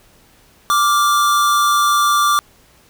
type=tone pair together; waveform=square; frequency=1174.5 / 1400 Hz; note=D6 / F6; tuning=0 / +4 cents; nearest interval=minor third; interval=304 cents; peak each=-13 / -22 dBFS; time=0.7-2.39 s; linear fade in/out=0 ms; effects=pink hiss -51 dBFS RMS until 2.89 s